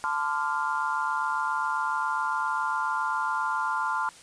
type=chord; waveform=sine; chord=D minor seventh; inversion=second; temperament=equal with one note detuned; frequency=880 / 1027.3 / 1174.7 / 1396.9 Hz; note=A5 / C6 / D6 / F6; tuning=0 / -32 / 0 / 0 cents; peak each=-31 / -29 / -35 / -30 dBFS; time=0.04-4.09 s; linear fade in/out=0 ms; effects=white hiss -50 dBFS RMS until 4.22 s + resampled to 22050 Hz